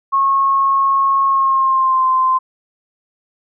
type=tone with pitch glide; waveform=sine; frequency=1091 to 1039.3 Hz; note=C#6 to C6; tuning=-28 to -12 cents; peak=-11 dBFS; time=0.12-2.39 s; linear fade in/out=20 ms; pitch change=-84 cents; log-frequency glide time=1.26-2.06 s; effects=none

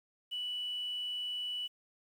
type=tone; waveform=sine; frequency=2960 Hz; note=F#7; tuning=in tune; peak=-34 dBFS; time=0.31-1.68 s; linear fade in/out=20 ms; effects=tanh soft clip ceiling -30 dBFS + 10-bit

